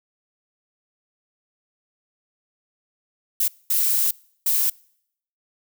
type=noise bursts at uneven times; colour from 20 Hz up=violet; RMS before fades=-20 dBFS; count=3; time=3.4-3.48 / 3.7-4.11 / 4.46-4.7 s; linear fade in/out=5 ms; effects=noise-tail reverb RT60 0.7 s tail -26 dB re dry